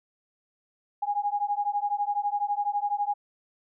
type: beating tone pair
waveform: sine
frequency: 815 / 827 Hz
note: G#5 / G#5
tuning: -33 / -8 cents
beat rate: 12 Hz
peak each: -28 dBFS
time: 1.02-3.14 s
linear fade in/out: 10 ms
effects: none